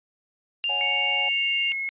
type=tone; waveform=sine; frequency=2794 Hz; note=F7; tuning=in tune; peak=-23 dBFS; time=0.64-1.72 s; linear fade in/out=0 ms
type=chord; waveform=triangle; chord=C# suspended fourth; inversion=none; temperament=equal with one note detuned; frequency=554.4 / 731.9 / 830.6 Hz; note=C#5 / F#5 / G#5; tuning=0 / -19 / 0 cents; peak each=-36 / -33 / -31 dBFS; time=0.69-1.29 s; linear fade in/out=5 ms
type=tone with pitch glide; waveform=sine; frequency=2217 to 2173 Hz; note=C#7 to C#7; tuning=0 to -35 cents; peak=-26 dBFS; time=0.81-1.89 s; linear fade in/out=0 ms; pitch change=-35 cents; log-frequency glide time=1.11-1.65 s
effects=resampled to 8000 Hz